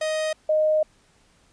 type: tone pair in turn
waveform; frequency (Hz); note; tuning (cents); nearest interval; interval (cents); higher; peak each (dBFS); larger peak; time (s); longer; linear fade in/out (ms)
45% pulse / sine; 625 / 618.5; D#5 / D#5; +8 / -10; unison; 18; first; -23 / -17; second; 0.01-0.33 / 0.49-0.83; second; 5
effects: pink hiss -60 dBFS RMS until 1.52 s + resampled to 22050 Hz